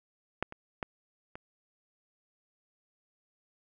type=clicks; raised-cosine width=0.5 ms; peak=-14 / -28 / -18 / -27 dBFS; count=4; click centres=0.426 / 0.524 / 0.828 / 1.355 s; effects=none